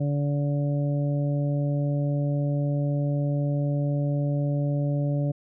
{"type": "harmonic tone", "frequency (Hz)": 143.9, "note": "D3", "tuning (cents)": -35, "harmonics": [1, 2, 3, 4, 5], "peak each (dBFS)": [-23, -31, -42, -33, -46], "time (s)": [0, 5.32], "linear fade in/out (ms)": 10, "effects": []}